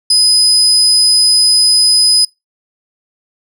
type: tone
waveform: 35% pulse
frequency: 5010 Hz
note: D#8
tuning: 11 cents sharp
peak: -4 dBFS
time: 0.1-2.25 s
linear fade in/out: 5 ms
effects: noise-tail reverb RT60 0.2 s tail -23 dB re dry